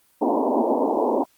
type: band-pass noise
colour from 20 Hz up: pink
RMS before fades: -21 dBFS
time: 0.21-1.24 s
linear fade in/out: 10 ms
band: 230 to 990 Hz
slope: 96 dB/octave
effects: white hiss -61 dBFS RMS until 1.37 s + Opus 32 kbps